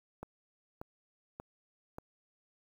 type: click train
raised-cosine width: 1 ms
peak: -28 dBFS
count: 4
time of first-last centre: 0.23-1.984 s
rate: 1.71 Hz
effects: 9-bit

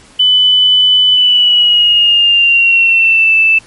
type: tone with pitch glide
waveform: sine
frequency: 3000 to 2642 Hz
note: F#7 to E7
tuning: +23 to +3 cents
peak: -5 dBFS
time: 0.19-3.59 s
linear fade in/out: 10 ms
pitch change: -220 cents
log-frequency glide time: 1.14-3.34 s
effects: pink hiss -41 dBFS RMS until 3.66 s + MP3 48 kbps

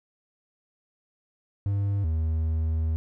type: tone pair in turn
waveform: triangle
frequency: 100 / 79.71 Hz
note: G2 / D#2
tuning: +35 / +42 cents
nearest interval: major third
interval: 393 cents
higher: first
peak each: -21 dBFS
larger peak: neither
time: 1.66-2.04 / 2.04-2.96 s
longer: second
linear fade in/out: 0 ms
effects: none

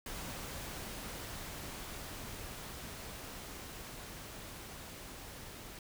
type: noise with level ramp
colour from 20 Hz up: pink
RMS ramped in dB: -43 to -49 dBFS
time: 0.06-5.79 s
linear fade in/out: 2 ms
effects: none

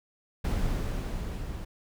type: noise with level ramp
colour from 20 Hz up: brown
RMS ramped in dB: -27 to -37 dBFS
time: 0.44-1.65 s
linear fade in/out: 10 ms
effects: none

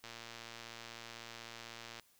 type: click train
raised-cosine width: 0.2 ms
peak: -30 dBFS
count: 228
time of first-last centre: 0.04-1.997 s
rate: 116 Hz
effects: white hiss -69 dBFS RMS until 2.19 s

